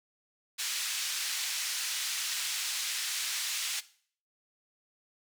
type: band-pass noise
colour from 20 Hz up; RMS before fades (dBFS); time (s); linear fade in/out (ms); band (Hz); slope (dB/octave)
white; -34; 0.58-3.81; 20; 2000 to 7000; 12
effects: noise-tail reverb RT60 0.5 s tail -17 dB re dry